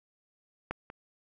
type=clicks; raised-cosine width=0.5 ms; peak=-18 / -28 dBFS; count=2; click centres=0.71 / 0.901 s; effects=none